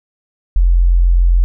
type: tone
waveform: sine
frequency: 43.65 Hz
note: F1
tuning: in tune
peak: -7 dBFS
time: 0.56-1.44 s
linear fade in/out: 0 ms
effects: none